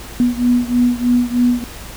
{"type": "beating tone pair", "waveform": "sine", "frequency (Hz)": [243, 246.2], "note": ["B3", "B3"], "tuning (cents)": [-28, -5], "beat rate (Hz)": 3.2, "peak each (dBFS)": [-14, -16], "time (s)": [0.2, 1.64], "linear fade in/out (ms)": 0, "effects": ["added 54 Hz sine -35 dBFS peak until 1.96 s", "pink hiss -34 dBFS RMS until 1.96 s"]}